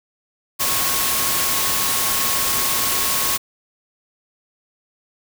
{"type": "tone in noise", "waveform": "sine", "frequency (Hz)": 1092, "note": "C#6", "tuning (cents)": -26, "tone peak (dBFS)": -29, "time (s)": [0.59, 3.38], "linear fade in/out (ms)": 20, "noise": "white", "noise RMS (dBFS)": -20, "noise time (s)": [0.59, 3.38], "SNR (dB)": -12, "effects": []}